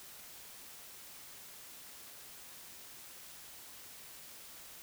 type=silence; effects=white hiss -52 dBFS RMS until 4.82 s